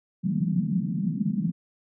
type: band-pass noise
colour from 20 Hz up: white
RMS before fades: -26 dBFS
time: 0.23-1.52 s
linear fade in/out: 20 ms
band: 160 to 210 Hz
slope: 48 dB/octave
effects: none